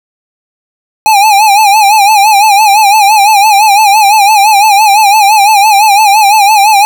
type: tone with vibrato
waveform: square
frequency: 830.6 Hz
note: G#5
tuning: in tune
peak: -3 dBFS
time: 1.06-6.85 s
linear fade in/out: 0 ms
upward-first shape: sine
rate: 5.9 Hz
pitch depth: 100 cents each way
effects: none